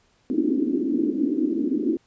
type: band-pass noise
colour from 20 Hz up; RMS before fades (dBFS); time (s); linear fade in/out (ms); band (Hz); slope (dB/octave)
white; -23; 0.3-1.97; 0; 250 to 330; 48
effects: pink hiss -63 dBFS RMS until 2.06 s + resampled to 16000 Hz

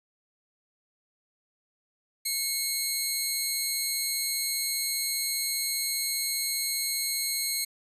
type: tone pair together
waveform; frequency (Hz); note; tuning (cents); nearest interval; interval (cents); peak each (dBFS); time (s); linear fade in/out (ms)
10% pulse; 2185 / 4125; C#7 / C8; -26 / -25; major seventh; 1101; -22; 2.25-7.65; 10
effects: resampled to 32000 Hz

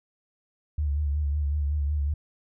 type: tone with vibrato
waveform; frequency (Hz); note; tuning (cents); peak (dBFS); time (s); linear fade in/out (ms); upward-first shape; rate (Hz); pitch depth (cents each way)
sine; 73.1; D2; -7; -23; 0.78-2.14; 5; sine; 5.4; 58
effects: none

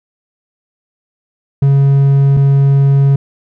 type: tone pair in turn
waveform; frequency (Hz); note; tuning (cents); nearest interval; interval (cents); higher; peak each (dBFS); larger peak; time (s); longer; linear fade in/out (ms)
triangle; 138.59 / 138.59; C#3 / C#3; 0 / 0; unison; 0; neither; -4; neither; 1.62-2.37 / 2.37-3.16; second; 5
effects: none

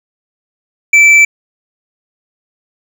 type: tone with hard clipping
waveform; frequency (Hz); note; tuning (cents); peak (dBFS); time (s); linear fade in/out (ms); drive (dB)
triangle; 2324; D7; -19; -4; 0.93-1.25; 5; 8
effects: none

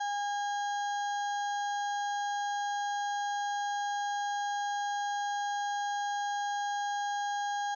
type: harmonic tone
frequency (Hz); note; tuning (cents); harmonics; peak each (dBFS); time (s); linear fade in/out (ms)
815; G#5; -33; 1 / 2 / 4 / 5 / 6 / 7 / 8; -31 / -39 / -46 / -52 / -56 / -57 / -48; 0-7.75; 10
effects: none

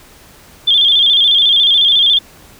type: tone with vibrato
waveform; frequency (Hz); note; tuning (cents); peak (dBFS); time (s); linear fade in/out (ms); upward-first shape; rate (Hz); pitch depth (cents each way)
sine; 3378; G#7; +29; -7; 0.67-2.19; 10; square; 14; 68
effects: pink hiss -42 dBFS RMS until 2.59 s

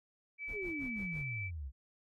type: tone with pitch glide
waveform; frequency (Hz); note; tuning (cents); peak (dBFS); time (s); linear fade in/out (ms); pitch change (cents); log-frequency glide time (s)
sine; 2302 to 2317; D7 to D7; -35 to -24; -39; 0.38-1.51; 50; +11; 1.09-1.21
type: noise with tremolo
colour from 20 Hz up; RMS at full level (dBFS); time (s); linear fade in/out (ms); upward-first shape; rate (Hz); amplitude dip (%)
brown; -48; 0.47-1.28; 20; sine; 6; 100
type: exponential sweep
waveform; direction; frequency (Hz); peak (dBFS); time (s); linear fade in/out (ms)
sine; down; 447.9 to 61.74; -39; 0.52-1.72; 50
effects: none

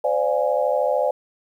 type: chord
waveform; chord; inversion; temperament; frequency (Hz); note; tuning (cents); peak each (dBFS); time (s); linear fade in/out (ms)
sine; D half-diminished seventh; third; equal with one note detuned; 514 / 587.3 / 698.5 / 830.6; C5 / D5 / F5 / Ab5; -31 / 0 / 0 / 0; -22 / -21 / -27 / -26; 0.04-1.11; 5
effects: 9-bit

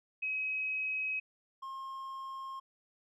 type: tone pair in turn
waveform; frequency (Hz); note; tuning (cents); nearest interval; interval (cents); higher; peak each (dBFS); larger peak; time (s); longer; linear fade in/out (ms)
sine / triangle; 2544 / 1069.6; D#7 / C6; +38 / +38; octave + minor third; 1500; first; -32 / -38; first; 0.22-1.2 / 1.62-2.6; neither; 10
effects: none

